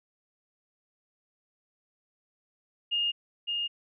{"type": "tone with echo", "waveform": "sine", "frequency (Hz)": 2837, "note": "F7", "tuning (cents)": 27, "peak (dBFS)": -25, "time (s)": [2.91, 3.12], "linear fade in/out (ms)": 20, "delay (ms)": 560, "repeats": 1, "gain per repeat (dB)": -3, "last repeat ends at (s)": 3.68, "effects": []}